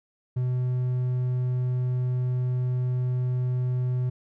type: tone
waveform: triangle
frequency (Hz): 125.7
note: B2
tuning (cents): +31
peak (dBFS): -21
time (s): 0.36-4.1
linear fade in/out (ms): 10
effects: none